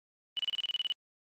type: tone bursts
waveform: sine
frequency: 2960 Hz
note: F#7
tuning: in tune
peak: -28 dBFS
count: 11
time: 0.37-0.922 s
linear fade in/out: 0 ms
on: 22 ms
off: 31 ms
effects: Opus 32 kbps